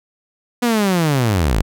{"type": "linear sweep", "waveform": "sawtooth", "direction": "down", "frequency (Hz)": [247, 41.2], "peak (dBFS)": -10, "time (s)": [0.62, 1.62], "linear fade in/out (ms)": 10, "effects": []}